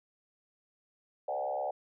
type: tone with frequency modulation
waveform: sine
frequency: 670 Hz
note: E5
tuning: 28 cents sharp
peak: -31 dBFS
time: 1.28-1.71 s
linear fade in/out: 5 ms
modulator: 68.9 Hz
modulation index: 2.1
effects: none

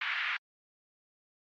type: band-pass noise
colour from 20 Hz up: white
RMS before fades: -33 dBFS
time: 0.01-0.37 s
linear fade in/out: 5 ms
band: 1400 to 2600 Hz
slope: 24 dB/octave
effects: low-pass 4000 Hz 12 dB/octave + AAC 64 kbps

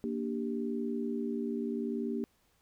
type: chord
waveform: sine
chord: G minor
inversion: first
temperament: equal with one note detuned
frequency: 233.1 / 293.7 / 393.1 Hz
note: Bb3 / D4 / G4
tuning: 0 / 0 / +5 cents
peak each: -34 / -38 / -37 dBFS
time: 0.04-2.24 s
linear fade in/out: 0 ms
effects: pink hiss -71 dBFS RMS until 2.61 s

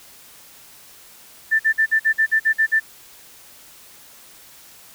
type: tone bursts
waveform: sine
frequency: 1774 Hz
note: A6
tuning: 14 cents sharp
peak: -13 dBFS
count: 10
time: 1.51-2.801 s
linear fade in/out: 20 ms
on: 85 ms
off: 49 ms
effects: white hiss -46 dBFS RMS until 4.94 s

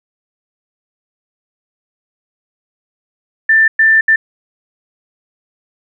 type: tone bursts at uneven times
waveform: sine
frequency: 1778 Hz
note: A6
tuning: 18 cents sharp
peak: -6 dBFS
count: 3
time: 3.49-3.68 / 3.79-4.01 / 4.08-4.16 s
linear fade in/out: 5 ms
effects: none

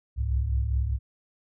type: tone cluster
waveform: sine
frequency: 62.4 / 67.3 / 105.1 Hz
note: B1 / C2 / G#2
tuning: +19 / +49 / +21 cents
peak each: -33 / -24 / -30 dBFS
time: 0.16-0.99 s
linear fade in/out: 50 ms
effects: none

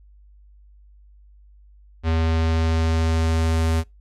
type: tone with low-pass filter sweep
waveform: square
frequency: 81.2 Hz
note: E2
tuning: 26 cents flat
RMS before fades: -20 dBFS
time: 2.03-3.84 s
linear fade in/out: 50 ms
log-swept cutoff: 3600 to 11000 Hz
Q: 0.9
effects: noise-tail reverb RT60 0.2 s tail -25 dB re dry + added 50 Hz sine -47 dBFS peak until 4 s

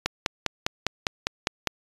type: click train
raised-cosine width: 0.2 ms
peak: -5 dBFS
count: 9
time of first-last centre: 0.06-1.673 s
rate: 4.96 Hz
effects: resampled to 24000 Hz

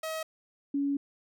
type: tone pair in turn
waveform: sawtooth / sine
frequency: 637 / 281.4 Hz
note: D#5 / C#4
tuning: +41 / +26 cents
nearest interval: octave + major second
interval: 1415 cents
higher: first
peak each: -29 / -26 dBFS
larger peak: second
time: 0.03-0.23 / 0.74-0.97 s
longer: second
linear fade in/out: 5 ms
effects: none

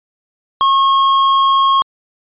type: tone with tanh clipping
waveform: sine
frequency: 1086 Hz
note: C#6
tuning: 36 cents flat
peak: -11 dBFS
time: 0.61-1.82 s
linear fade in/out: 0 ms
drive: 15 dB
effects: resampled to 8000 Hz

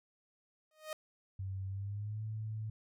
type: tone with exponential growth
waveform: sawtooth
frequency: 621 Hz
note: D#5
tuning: 3 cents flat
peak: -33 dBFS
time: 0.71-0.93 s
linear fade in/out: 2 ms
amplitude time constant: 47 ms
type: tone with pitch glide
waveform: sine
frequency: 95.9 to 108.89 Hz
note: G2 to A2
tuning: -37 to -18 cents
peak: -37 dBFS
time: 1.39-2.7 s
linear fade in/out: 5 ms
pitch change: +219 cents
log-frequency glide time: 1.67-2.23 s
effects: none

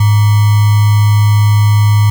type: tone with sample-and-hold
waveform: sine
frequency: 104.7 Hz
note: G#2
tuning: 15 cents sharp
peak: -5 dBFS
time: 0-2.1 s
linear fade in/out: 5 ms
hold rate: 1050 Hz
effects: none

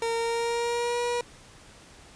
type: tone with pitch glide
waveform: 30% pulse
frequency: 460 to 481.5 Hz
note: A#4 to B4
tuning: -23 to -44 cents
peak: -23 dBFS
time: 0.02-1.21 s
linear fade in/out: 2 ms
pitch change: +79 cents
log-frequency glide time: 0.15-1.01 s
effects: pink hiss -51 dBFS RMS until 2.15 s + resampled to 22050 Hz

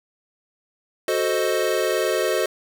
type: chord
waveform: square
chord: F# diminished seventh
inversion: none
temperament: equal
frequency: 370 / 440 / 523.3 / 622.3 Hz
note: F#4 / A4 / C5 / Eb5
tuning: 0 / 0 / 0 / 0 cents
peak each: -26 dBFS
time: 1.08-2.46 s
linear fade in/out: 2 ms
effects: none

